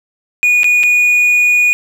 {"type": "tone with dropouts", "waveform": "triangle", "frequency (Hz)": 2456, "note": "D#7", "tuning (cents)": -23, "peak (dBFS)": -6, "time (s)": [0.43, 1.73], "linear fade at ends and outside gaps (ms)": 0, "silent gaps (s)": [[0.633, 0.643], [0.832, 0.836]], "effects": []}